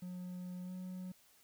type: tone with pitch glide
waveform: triangle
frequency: 180.6 to 183.76 Hz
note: F#3 to F#3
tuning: -42 to -12 cents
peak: -40 dBFS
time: 0.02-1.12 s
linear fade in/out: 5 ms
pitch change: +30 cents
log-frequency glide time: 0.64-0.71 s
effects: white hiss -67 dBFS RMS until 1.43 s